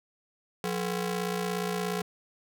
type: ring-modulated tone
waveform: sawtooth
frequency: 303 Hz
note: D#4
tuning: 46 cents flat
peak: -22 dBFS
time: 0.64-2.02 s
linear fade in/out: 2 ms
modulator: 123 Hz
effects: none